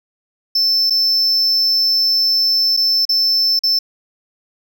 triangle tone with dropouts, 5300 Hz, E8, 9 cents sharp, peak -11 dBFS, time 0.55-3.79 s, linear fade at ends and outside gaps 5 ms, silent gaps 0.899-0.905 / 2.767-2.772 / 3.053-3.091 / 3.592-3.635 s, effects none

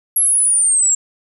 sine linear sweep, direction down, 11320 to 7440 Hz, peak -11 dBFS, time 0.16-0.95 s, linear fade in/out 5 ms, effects none

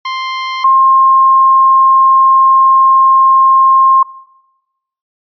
sawtooth / sine tone pair in turn, 1048 / 1063.2 Hz, C6 / C6, +2 / +27 cents, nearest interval unison, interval 25 cents, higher second, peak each -12 / -4 dBFS, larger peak second, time 0.05-0.64 / 0.64-4.03 s, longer second, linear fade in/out 5 ms, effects noise-tail reverb RT60 1.0 s tail -22 dB re dry + resampled to 11025 Hz

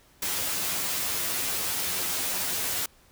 white noise with comb filter, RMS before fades -29 dBFS, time 0.22-2.86 s, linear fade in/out 5 ms, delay 11 ms, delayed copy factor +1, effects pink hiss -59 dBFS RMS until 3.11 s

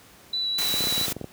sine tone with vibrato, 3950 Hz, B7, in tune, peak -24 dBFS, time 0.33-1.06 s, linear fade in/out 5 ms, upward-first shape sine, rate 4.4 Hz, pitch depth 14 cents each way
white noise, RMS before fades -29 dBFS, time 0.58-1.13 s, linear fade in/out 5 ms
clicks, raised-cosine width 2 ms, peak -19 dBFS, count 12, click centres 0.74 / 0.807 / 0.84 / 0.871 / 0.925 / 0.979 / 1.013 / 1.082 / 1.121 / 1.166 / 1.213 / 1.243 s
effects pink hiss -51 dBFS RMS until 1.32 s + high-pass 80 Hz 12 dB/octave

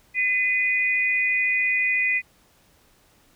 sine tone pair together, 2025 / 2469 Hz, B6 / D#7, +43 / -14 cents, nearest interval minor third, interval 343 cents, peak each -22 dBFS, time 0.14-2.22 s, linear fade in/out 50 ms, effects pink hiss -59 dBFS RMS until 3.35 s

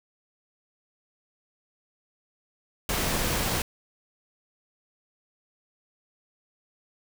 pink noise, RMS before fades -27 dBFS, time 2.89-3.62 s, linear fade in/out 2 ms, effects none

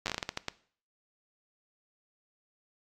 slowing click train, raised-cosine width 0.2 ms, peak -14 dBFS, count 11, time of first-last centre 0.06-0.484 s, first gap 9 ms, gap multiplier 1.32, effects noise-tail reverb RT60 0.5 s tail -19 dB re dry + AAC 64 kbps

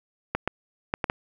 clicks, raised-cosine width 0.5 ms, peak -9 dBFS, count 5, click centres 0.35 / 0.476 / 0.939 / 1.042 / 1.099 s, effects 8-bit

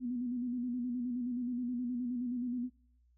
sine tone with vibrato, 245.5 Hz, B3, 10 cents flat, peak -33 dBFS, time 0-2.7 s, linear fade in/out 50 ms, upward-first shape square, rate 9.5 Hz, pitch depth 46 cents each way, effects noise-tail reverb RT60 0.7 s tail -26 dB re dry + added 60 Hz sine -65 dBFS peak until 3.17 s

